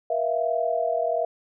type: tone cluster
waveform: sine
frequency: 479.2 / 652 / 693 Hz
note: A#4 / E5 / F5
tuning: +48 / -19 / -14 cents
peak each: -29 / -24 / -27 dBFS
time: 0.1-1.25 s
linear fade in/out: 5 ms
effects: none